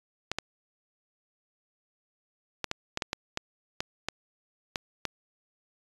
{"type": "clicks", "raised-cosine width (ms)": 0.2, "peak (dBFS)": -12, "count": 12, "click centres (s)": [0.316, 0.386, 2.643, 2.714, 2.974, 3.022, 3.131, 3.374, 3.805, 4.086, 4.758, 5.053], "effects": ["resampled to 24000 Hz"]}